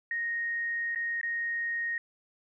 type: tone with dropouts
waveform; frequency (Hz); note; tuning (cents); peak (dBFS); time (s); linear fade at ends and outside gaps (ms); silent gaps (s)
sine; 1864.7; A#6; 0; -29; 0.11-1.98; 2; 0.949-0.958 / 1.213-1.231
effects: none